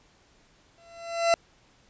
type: tone with exponential growth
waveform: 40% pulse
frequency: 675 Hz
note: E5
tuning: 41 cents sharp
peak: -16 dBFS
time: 0.78-1.34 s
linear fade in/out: 0 ms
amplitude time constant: 120 ms
effects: pink hiss -61 dBFS RMS until 1.89 s + resampled to 16000 Hz